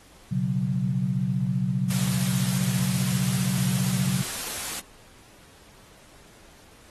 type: chord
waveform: sine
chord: B suspended second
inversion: none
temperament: equal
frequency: 123.47 / 138.59 / 185 Hz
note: B2 / C#3 / F#3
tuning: 0 / 0 / 0 cents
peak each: -28 / -27 / -26 dBFS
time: 0.31-4.22 s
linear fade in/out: 10 ms
type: noise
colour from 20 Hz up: white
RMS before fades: -32 dBFS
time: 1.9-4.8 s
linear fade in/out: 5 ms
effects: pink hiss -53 dBFS RMS until 6.9 s + AAC 32 kbps